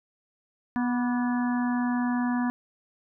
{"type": "harmonic tone with a mistuned harmonic", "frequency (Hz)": 245, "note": "B3", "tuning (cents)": -14, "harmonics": [1, 3, 4, 5, 6, 7], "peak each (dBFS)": [-24, -36, -35, -41, -42, -38], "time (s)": [0.76, 2.5], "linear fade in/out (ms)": 0, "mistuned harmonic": 5, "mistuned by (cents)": -61, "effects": []}